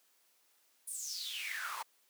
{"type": "noise with high-pass filter sweep", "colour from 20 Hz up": "pink", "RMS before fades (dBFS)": -41, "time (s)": [0.87, 1.83], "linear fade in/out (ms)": 10, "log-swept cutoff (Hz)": [10000, 890], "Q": 8.5, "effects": ["white hiss -71 dBFS RMS until 2.09 s", "high-pass 300 Hz 12 dB/octave"]}